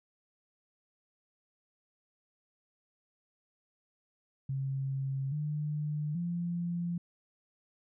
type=tone with pitch steps; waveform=sine; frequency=135.4 / 150 / 172.6 Hz; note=C#3 / D3 / F3; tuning=-40 / +37 / -20 cents; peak=-31 dBFS; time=4.49-6.98 s; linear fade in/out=5 ms; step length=830 ms; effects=none